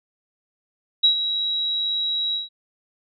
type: tone with ADSR envelope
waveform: sine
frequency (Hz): 3866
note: B7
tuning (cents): -38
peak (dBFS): -11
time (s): 1.03-2.49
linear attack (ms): 14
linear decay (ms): 100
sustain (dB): -10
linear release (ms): 150
effects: none